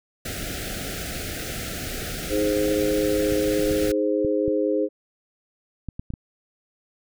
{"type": "band-stop noise", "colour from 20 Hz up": "pink", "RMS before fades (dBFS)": -31, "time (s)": [0.25, 3.92], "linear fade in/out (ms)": 5, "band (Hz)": [760, 1300], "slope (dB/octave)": 96}
{"type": "chord", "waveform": "sine", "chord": "Ab major", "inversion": "second", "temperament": "equal", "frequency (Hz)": [311.1, 415.3, 523.3], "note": ["Eb4", "Ab4", "C5"], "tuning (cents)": [0, 0, 0], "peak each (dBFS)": -24, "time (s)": [2.29, 4.89], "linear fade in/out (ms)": 50}
{"type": "clicks", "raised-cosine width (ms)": 5, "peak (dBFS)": -19, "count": 8, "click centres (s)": [3.323, 3.712, 4.248, 4.48, 5.887, 5.995, 6.104, 6.138]}
{"effects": []}